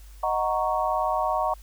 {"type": "chord", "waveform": "sine", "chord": "D# minor seventh", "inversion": "none", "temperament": "equal", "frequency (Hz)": [622.3, 740, 932.3, 1108.7], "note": ["D#5", "F#5", "A#5", "C#6"], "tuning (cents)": [0, 0, 0, 0], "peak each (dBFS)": [-28, -27, -28, -28], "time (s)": [0.23, 1.54], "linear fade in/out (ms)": 5, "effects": ["added 50 Hz sine -43 dBFS peak until 1.62 s", "white hiss -56 dBFS RMS until 1.62 s"]}